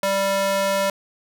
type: tone with high-pass filter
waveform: square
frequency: 196 Hz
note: G3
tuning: in tune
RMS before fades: -21 dBFS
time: 0.03-0.9 s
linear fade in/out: 2 ms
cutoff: 540 Hz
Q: 1.4
effects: none